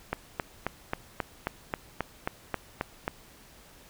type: click train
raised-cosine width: 0.5 ms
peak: -13 dBFS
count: 12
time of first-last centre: 0.13-3.079 s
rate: 3.73 Hz
effects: pink hiss -54 dBFS RMS until 3.89 s